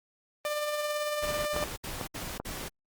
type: tone with tremolo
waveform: sawtooth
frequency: 596 Hz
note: D5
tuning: 25 cents sharp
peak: -24 dBFS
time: 0.45-1.64 s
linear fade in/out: 0 ms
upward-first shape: triangle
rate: 18 Hz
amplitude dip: 40%
type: noise bursts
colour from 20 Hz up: pink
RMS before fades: -38 dBFS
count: 5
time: 1.22-2.688 s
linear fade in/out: 10 ms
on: 240 ms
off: 67 ms
type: clicks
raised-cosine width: 1 ms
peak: -19 dBFS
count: 4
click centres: 1.564 / 1.627 / 2.012 / 2.4 s
effects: Opus 32 kbps